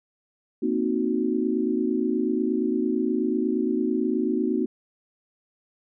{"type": "chord", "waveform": "sine", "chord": "C half-diminished seventh", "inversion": "third", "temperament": "equal", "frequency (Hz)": [233.1, 261.6, 311.1, 370], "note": ["Bb3", "C4", "Eb4", "Gb4"], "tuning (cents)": [0, 0, 0, 0], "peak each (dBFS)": -27, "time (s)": [0.62, 4.66], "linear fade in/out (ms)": 10, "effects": []}